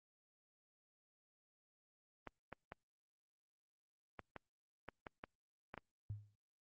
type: clicks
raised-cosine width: 0.5 ms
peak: -32 dBFS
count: 10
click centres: 2.273 / 2.527 / 2.721 / 4.193 / 4.363 / 4.887 / 5.068 / 5.239 / 5.741 / 5.777 s
type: tone with exponential decay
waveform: sine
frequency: 103.83 Hz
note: G#2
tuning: in tune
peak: -39 dBFS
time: 6.1-6.35 s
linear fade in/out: 0 ms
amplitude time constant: 54 ms
effects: Opus 24 kbps